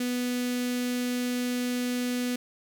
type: tone with notch filter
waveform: sawtooth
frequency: 246.9 Hz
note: B3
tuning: in tune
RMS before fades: -29 dBFS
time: 0-2.36 s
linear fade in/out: 5 ms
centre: 900 Hz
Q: 0.59
effects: none